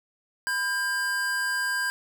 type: tone pair together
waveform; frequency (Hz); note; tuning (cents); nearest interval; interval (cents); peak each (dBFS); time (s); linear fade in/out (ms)
square; 1002 / 1599.8; B5 / G6; +25 / +35; minor sixth; 810; -36 / -26; 0.47-1.9; 0
effects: 9-bit